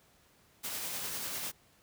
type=noise with tremolo; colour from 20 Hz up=white; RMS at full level=-37 dBFS; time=0.63-1.52 s; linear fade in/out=20 ms; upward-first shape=sine; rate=10 Hz; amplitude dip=25%; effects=pink hiss -65 dBFS RMS until 1.82 s + high-pass 60 Hz 12 dB/octave